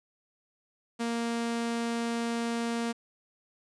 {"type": "tone", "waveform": "sawtooth", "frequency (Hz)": 233.1, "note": "A#3", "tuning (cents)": 0, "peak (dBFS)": -25, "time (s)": [0.99, 2.93], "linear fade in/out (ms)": 20, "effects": ["resampled to 22050 Hz", "10-bit"]}